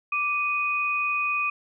sine tone pair together, 1174.7 / 2489 Hz, D6 / D#7, 0 / 0 cents, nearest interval octave + minor second, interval 1300 cents, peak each -28 / -24 dBFS, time 0.12-1.5 s, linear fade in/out 5 ms, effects none

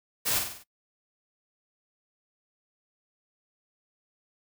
white noise with echo, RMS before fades -27 dBFS, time 0.25-0.4 s, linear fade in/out 20 ms, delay 48 ms, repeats 5, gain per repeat -5 dB, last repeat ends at 0.64 s, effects noise-tail reverb RT60 0.1 s tail -21 dB re dry

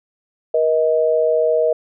sine tone pair together, 476.6 / 630.9 Hz, A#4 / D#5, +38 / +24 cents, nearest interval perfect fourth, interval 486 cents, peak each -16 dBFS, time 0.54-1.73 s, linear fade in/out 5 ms, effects none

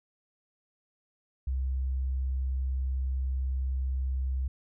sine tone, 65.41 Hz, C2, in tune, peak -27 dBFS, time 1.47-4.48 s, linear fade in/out 5 ms, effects none

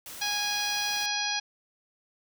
white noise, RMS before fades -42 dBFS, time 0.06-1.06 s, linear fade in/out 2 ms
harmonic tone, 826 Hz, G#5, 10 cents flat, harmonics 1 / 2 / 3 / 4 / 5 / 6 / 7, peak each -35 / -35 / -35 / -35 / -35 / -35 / -35 dBFS, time 0.21-1.4 s, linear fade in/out 10 ms
effects none

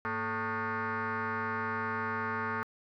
sine tone with frequency modulation, 103.3 Hz, G#2, 9 cents flat, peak -30 dBFS, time 0.05-2.63 s, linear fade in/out 0 ms, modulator 334 Hz, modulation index 4.9, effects tanh soft clip ceiling -26 dBFS

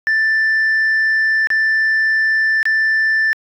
sine tone with dropouts, 1768 Hz, A6, 8 cents sharp, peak -10 dBFS, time 0.07-3.33 s, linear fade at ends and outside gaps 0 ms, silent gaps 1.471-1.503 / 2.629-2.655 s, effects tanh soft clip ceiling -11 dBFS

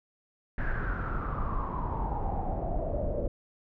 brown noise with low-pass filter sweep, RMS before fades -31 dBFS, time 0.58-3.28 s, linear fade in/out 2 ms, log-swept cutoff 1700 to 540 Hz, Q 8.1, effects none

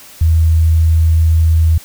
sine tone, 80.9 Hz, E2, 32 cents flat, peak -7 dBFS, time 0.21-1.78 s, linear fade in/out 5 ms, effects white hiss -38 dBFS RMS until 1.84 s

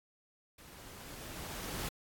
pink noise with level ramp, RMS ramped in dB -55 to -39 dBFS, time 0.58-1.89 s, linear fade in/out 5 ms, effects AAC 64 kbps

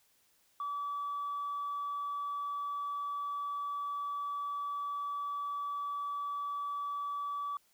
sine tone, 1149 Hz, D6, 38 cents flat, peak -33 dBFS, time 0.6-7.57 s, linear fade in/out 2 ms, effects tanh soft clip ceiling -31 dBFS + white hiss -70 dBFS RMS until 7.73 s

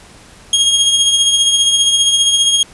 sawtooth tone with tremolo, 3262 Hz, G#7, 32 cents flat, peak -4 dBFS, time 0.53-2.63 s, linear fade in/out 2 ms, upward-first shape triangle, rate 15 Hz, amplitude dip 50%, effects pink hiss -41 dBFS RMS until 2.73 s + resampled to 24000 Hz

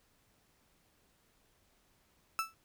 35% pulse tone with exponential decay, 1318.5 Hz, E6, in tune, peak -26 dBFS, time 2.39-2.54 s, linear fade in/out 0 ms, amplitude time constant 32 ms, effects pink hiss -71 dBFS RMS until 2.64 s

